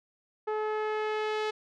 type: tone with low-pass filter sweep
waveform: sawtooth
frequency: 429.2 Hz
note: A4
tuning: 43 cents flat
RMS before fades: -31 dBFS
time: 0.47-1.51 s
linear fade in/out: 10 ms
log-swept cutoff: 1200 to 4000 Hz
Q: 1
effects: none